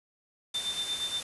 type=tone with tremolo; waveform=sine; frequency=3573 Hz; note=A7; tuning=26 cents sharp; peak=-28 dBFS; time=0.54-1.21 s; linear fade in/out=10 ms; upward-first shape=sine; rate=8.5 Hz; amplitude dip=70%
type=low-pass noise; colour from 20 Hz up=white; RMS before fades=-41 dBFS; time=0.54-1.23 s; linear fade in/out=5 ms; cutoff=11000 Hz; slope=96 dB/octave
effects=none